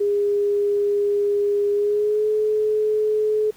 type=tone with pitch glide; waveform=sine; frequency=408.2 to 427.8 Hz; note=G#4 to A4; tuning=-30 to -49 cents; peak=-17 dBFS; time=0-3.51 s; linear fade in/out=10 ms; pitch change=+81 cents; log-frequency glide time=1.72-2.28 s; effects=pink hiss -51 dBFS RMS until 3.56 s + high-pass 60 Hz 12 dB/octave